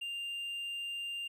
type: tone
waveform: triangle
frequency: 2794 Hz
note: F7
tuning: in tune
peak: -35 dBFS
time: 0.01-1.28 s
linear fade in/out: 10 ms
effects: none